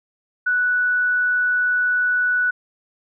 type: tone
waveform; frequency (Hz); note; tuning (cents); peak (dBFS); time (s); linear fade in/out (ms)
sine; 1479; F#6; -1; -16; 0.46-2.51; 10
effects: none